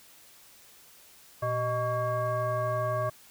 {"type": "tone with frequency modulation", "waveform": "sine", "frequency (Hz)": 620, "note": "D#5", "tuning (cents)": -6, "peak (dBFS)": -26, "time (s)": [1.42, 3.1], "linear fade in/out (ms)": 10, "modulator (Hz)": 502, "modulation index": 1.2, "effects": ["white hiss -55 dBFS RMS until 3.3 s"]}